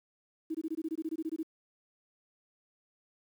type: tone bursts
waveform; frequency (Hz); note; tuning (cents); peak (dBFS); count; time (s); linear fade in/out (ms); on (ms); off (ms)
sine; 320; D#4; +49; -31; 14; 0.5-1.431; 10; 47; 21
effects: 10-bit